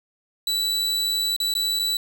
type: tone with dropouts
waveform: 40% pulse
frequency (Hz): 3951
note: B7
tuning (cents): 0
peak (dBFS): -20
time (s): 0.47-1.97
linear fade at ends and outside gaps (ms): 2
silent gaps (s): 1.364-1.401 / 1.539-1.551 / 1.791-1.795
effects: none